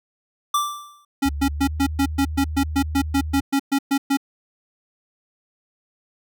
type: tone with exponential decay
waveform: square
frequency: 1173 Hz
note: D6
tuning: 2 cents flat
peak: -16 dBFS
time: 0.54-1.05 s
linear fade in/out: 5 ms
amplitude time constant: 110 ms
type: tone bursts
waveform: square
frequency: 276 Hz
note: C#4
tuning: 7 cents flat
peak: -17 dBFS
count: 16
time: 1.22-4.172 s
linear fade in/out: 10 ms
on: 72 ms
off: 120 ms
type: tone with pitch glide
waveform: sine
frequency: 71.5 to 77.08 Hz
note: D2 to D#2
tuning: -46 to -16 cents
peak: -25 dBFS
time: 1.25-3.41 s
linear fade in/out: 10 ms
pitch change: +130 cents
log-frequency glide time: 1.46-1.75 s
effects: none

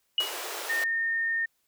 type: tone with exponential decay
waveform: sine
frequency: 2910 Hz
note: F#7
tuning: 29 cents flat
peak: -19 dBFS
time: 0.18-0.39 s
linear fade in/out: 2 ms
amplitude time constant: 44 ms
type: high-pass noise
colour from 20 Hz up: pink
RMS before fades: -36 dBFS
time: 0.2-0.84 s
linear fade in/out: 2 ms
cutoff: 370 Hz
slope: 48 dB/octave
type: tone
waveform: sine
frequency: 1827 Hz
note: A#6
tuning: 35 cents flat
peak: -25 dBFS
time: 0.69-1.46 s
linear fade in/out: 10 ms
effects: white hiss -73 dBFS RMS until 1.67 s

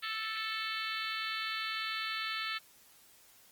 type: harmonic tone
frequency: 440 Hz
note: A4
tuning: in tune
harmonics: 3 / 4 / 5 / 6 / 7 / 8 / 9 / 10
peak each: -40 / -41 / -42 / -43 / -43 / -44 / -45 / -45 dBFS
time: 0.02-2.59 s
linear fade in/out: 20 ms
effects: white hiss -61 dBFS RMS until 3.51 s + Opus 24 kbps

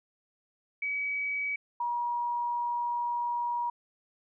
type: tone pair in turn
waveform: sine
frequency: 2275 / 956.5 Hz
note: C#7 / A#5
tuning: +44 / +44 cents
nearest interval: octave + minor third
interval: 1500 cents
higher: first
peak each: -29 / -28 dBFS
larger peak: second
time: 0.82-1.56 / 1.8-3.7 s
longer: second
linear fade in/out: 5 ms
effects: none

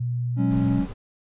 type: tone with pitch glide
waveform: sine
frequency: 121.6 to 120.34 Hz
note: B2 to B2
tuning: -26 to -44 cents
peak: -23 dBFS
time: 0-0.8 s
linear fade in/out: 10 ms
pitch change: -18 cents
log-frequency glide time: 0.48-0.57 s
type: chord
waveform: triangle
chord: F# suspended second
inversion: none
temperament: equal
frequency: 185 / 207.7 / 277.2 Hz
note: F#3 / G#3 / C#4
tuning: 0 / 0 / 0 cents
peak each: -23 / -26 / -21 dBFS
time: 0.36-0.87 s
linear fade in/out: 50 ms
type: noise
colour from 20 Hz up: brown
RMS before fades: -34 dBFS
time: 0.5-0.94 s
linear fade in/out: 20 ms
effects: resampled to 8000 Hz

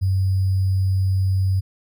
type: tone with sample-and-hold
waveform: sine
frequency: 95 Hz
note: F#2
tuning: 46 cents sharp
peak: -16 dBFS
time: 0.01-1.61 s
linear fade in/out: 20 ms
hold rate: 4900 Hz
effects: none

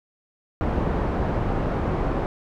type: low-pass noise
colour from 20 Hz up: pink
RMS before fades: -24 dBFS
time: 0.61-2.26 s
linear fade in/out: 0 ms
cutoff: 940 Hz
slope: 12 dB/octave
effects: none

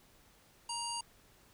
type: harmonic tone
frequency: 940 Hz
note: A#5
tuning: 14 cents sharp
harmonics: 1 / 3 / 5 / 7 / 9 / 10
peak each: -40 / -45 / -42 / -45 / -49 / -45 dBFS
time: 0.69-1.01 s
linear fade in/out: 5 ms
effects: pink hiss -64 dBFS RMS until 1.53 s

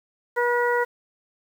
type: harmonic tone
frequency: 482.8 Hz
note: B4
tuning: 39 cents flat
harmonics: 1 / 2 / 3 / 4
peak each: -22 / -25 / -27 / -28 dBFS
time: 0.36-0.85 s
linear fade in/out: 20 ms
effects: 8-bit

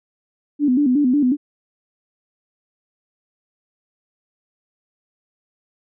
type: tone with vibrato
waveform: sine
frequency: 270.6 Hz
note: C#4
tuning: 42 cents flat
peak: -13 dBFS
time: 0.59-1.37 s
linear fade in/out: 50 ms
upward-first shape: square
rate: 5.5 Hz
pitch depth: 130 cents each way
effects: none

